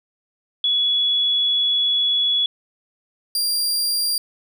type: tone pair in turn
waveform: sine / sawtooth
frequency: 3387 / 4766 Hz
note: G#7 / D8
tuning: +33 / +25 cents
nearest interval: tritone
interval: 592 cents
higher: second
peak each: -16 dBFS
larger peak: neither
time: 0.64-2.46 / 3.35-4.18 s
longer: first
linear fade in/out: 2 ms
effects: none